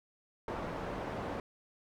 white low-pass noise, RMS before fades -39 dBFS, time 0.48-1.4 s, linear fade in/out 2 ms, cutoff 810 Hz, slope 12 dB/octave, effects none

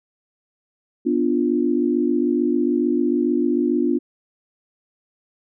sine chord, B diminished, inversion none, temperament equal, 246.9 / 293.7 / 349.2 Hz, B3 / D4 / F4, 0 / 0 / 0 cents, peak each -21 dBFS, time 1.05-3.99 s, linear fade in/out 20 ms, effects none

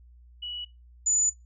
sine tone pair in turn, 2936 / 6983 Hz, F#7 / A8, -14 / -14 cents, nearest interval octave + minor third, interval 1500 cents, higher second, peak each -33 / -21 dBFS, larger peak second, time 0.42-0.65 / 1.06-1.3 s, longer second, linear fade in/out 10 ms, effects noise-tail reverb RT60 0.2 s tail -17 dB re dry + added 60 Hz sine -50 dBFS peak until 1.45 s

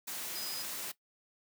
sine tone in noise, 4978 Hz, D#8, in tune, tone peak -39 dBFS, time 0.35-0.63 s, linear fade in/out 10 ms, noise white, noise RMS -40 dBFS, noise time 0.07-0.92 s, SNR -2 dB, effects noise-tail reverb RT60 0.1 s tail -17 dB re dry + high-pass 150 Hz 12 dB/octave

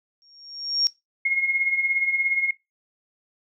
sine tone with exponential growth, 5550 Hz, F8, 12 cents flat, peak -16 dBFS, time 0.22-0.87 s, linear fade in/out 0 ms, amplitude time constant 140 ms
sine tone with tremolo, 2155 Hz, C#7, 49 cents flat, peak -17 dBFS, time 1.25-2.51 s, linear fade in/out 5 ms, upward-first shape triangle, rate 17 Hz, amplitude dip 75%
effects noise-tail reverb RT60 0.2 s tail -19 dB re dry

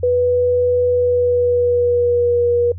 sine tone with pitch glide, 492.6 to 479.4 Hz, B4 to A#4, -5 to +48 cents, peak -12 dBFS, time 0.03-2.72 s, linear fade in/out 5 ms, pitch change -47 cents, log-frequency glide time 0.88-2.47 s, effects noise-tail reverb RT60 0.1 s tail -23 dB re dry + added 88 Hz sine -27 dBFS peak until 2.78 s

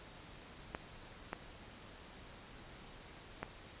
clicks, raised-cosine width 0.5 ms, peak -23 dBFS, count 3, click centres 0.749 / 1.331 / 3.43 s, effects pink hiss -54 dBFS RMS until 3.8 s + resampled to 8000 Hz

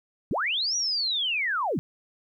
sine linear two-way sweep, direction up then down, 107.3 to 5870 to 107.3 Hz, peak -24 dBFS, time 0.31-1.79 s, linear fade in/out 0 ms, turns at 0.76 s, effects 11-bit

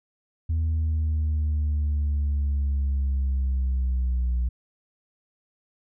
sine linear sweep, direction down, 81 to 60.5 Hz, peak -19 dBFS, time 0.49-4.49 s, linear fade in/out 10 ms, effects tanh soft clip ceiling -20 dBFS

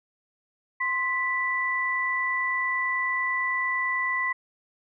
sine tone pair together, 1046.5 / 1975.5 Hz, C6 / B6, 0 / 0 cents, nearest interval major seventh, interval 1100 cents, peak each -29 / -25 dBFS, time 0.8-4.33 s, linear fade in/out 10 ms, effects none

